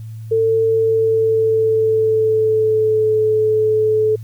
sine tone with pitch glide, 447.8 to 432.8 Hz, A4 to A4, +30 to -29 cents, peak -12 dBFS, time 0.31-4.16 s, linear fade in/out 10 ms, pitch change -59 cents, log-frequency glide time 0.66-3.19 s, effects added 111 Hz sine -28 dBFS peak until 4.23 s + white hiss -55 dBFS RMS until 4.23 s

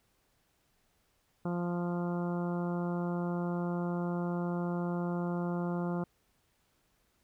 harmonic tone, 174.61 Hz, F3, in tune, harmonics 1 / 2 / 3 / 4 / 5 / 6 / 7 / 8, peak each -32 / -38 / -42 / -44 / -46 / -48 / -49 / -50 dBFS, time 1.45-6.04 s, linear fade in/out 5 ms, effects pink hiss -73 dBFS RMS until 7.23 s

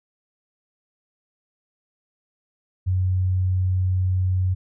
sine tone, 92.5 Hz, F#2, in tune, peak -18 dBFS, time 2.86-4.55 s, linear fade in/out 20 ms, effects none

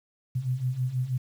sine beating tone pair, 123.47 / 129.67 Hz, B2 / C3, 0 / -15 cents, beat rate 6.2 Hz, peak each -31 / -27 dBFS, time 0.35-1.18 s, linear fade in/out 10 ms, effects 9-bit

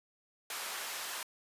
pink high-pass noise, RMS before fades -40 dBFS, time 0.5-1.23 s, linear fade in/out 2 ms, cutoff 900 Hz, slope 12 dB/octave, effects resampled to 32000 Hz

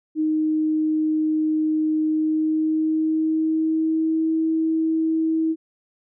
sine tone with pitch glide, 311.1 to 321.1 Hz, D#4 to E4, 0 to -45 cents, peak -18 dBFS, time 0.15-5.56 s, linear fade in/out 50 ms, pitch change +55 cents, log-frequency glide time 2.04-4.36 s, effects none

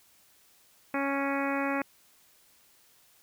harmonic tone, 277.2 Hz, C#4, in tune, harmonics 1 / 2 / 3 / 4 / 5 / 6 / 7 / 8 / 9, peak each -31 / -34 / -36 / -37 / -38 / -39 / -39 / -40 / -41 dBFS, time 0.94-1.82 s, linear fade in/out 2 ms, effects white hiss -62 dBFS RMS until 3.22 s

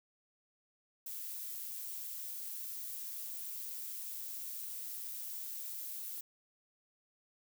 violet noise with amplitude modulation, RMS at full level -42 dBFS, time 1.06-6.21 s, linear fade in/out 5 ms, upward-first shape sine, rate 117 Hz, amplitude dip 25%, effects none

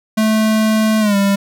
square tone with pitch glide, 217.9 to 198.66 Hz, A3 to G3, -17 to +23 cents, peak -12 dBFS, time 0.17-1.36 s, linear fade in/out 10 ms, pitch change -160 cents, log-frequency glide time 1-1.16 s, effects none

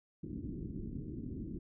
white low-pass noise, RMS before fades -42 dBFS, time 0.23-1.59 s, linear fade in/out 10 ms, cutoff 340 Hz, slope 48 dB/octave, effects none

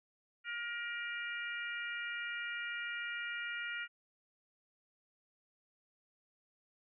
harmonic tone, 473.4 Hz, A#4, 27 cents sharp, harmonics 3 / 4 / 5 / 6, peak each -41 / -43 / -45 / -47 dBFS, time 0.44-3.88 s, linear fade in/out 50 ms, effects none

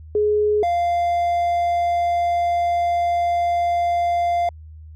sine / triangle tone pair in turn, 420 / 694.8 Hz, G#4 / F5, +19 / -9 cents, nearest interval major sixth, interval 872 cents, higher second, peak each -15 dBFS, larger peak neither, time 0.15-0.63 / 0.63-4.49 s, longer second, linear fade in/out 2 ms, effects added 78 Hz sine -37 dBFS peak until 4.95 s

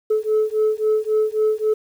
sine beating tone pair, 430 / 433.7 Hz, A4 / A4, -40 / -25 cents, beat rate 3.7 Hz, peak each -18 dBFS, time 0.1-1.74 s, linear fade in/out 10 ms, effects tanh soft clip ceiling -12 dBFS + 8-bit

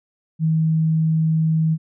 sine tone, 159.6 Hz, D#3, 44 cents sharp, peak -15 dBFS, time 0.39-1.78 s, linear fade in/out 50 ms, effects none

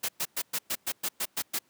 white noise bursts, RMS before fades -30 dBFS, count 10, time 0.03-1.59 s, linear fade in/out 10 ms, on 57 ms, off 110 ms, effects pink hiss -67 dBFS RMS until 1.69 s + high-pass 150 Hz 12 dB/octave

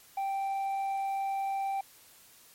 triangle tone with tanh clipping, 783 Hz, G5, 2 cents flat, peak -30 dBFS, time 0.17-1.81 s, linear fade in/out 5 ms, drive 8 dB, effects white hiss -57 dBFS RMS until 2.54 s + MP3 64 kbps

